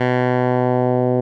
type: tone with low-pass filter sweep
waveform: 10% pulse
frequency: 125.3 Hz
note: B2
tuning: 25 cents sharp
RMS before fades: -17 dBFS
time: 0-1.21 s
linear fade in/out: 10 ms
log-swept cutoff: 2100 to 530 Hz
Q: 1.2
effects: none